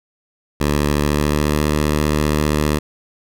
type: tone with pitch glide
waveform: 10% pulse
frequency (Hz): 73.42 to 75.22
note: D2 to D2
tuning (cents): 0 to +42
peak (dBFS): -7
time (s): 0.6-2.79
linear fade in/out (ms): 10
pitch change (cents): +42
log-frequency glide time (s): 1-1.65
effects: none